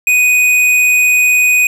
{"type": "tone with tanh clipping", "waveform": "sine", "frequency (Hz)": 2489, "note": "D#7", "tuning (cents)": 0, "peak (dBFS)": -9, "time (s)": [0.07, 1.67], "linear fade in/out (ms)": 2, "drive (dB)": 14, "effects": []}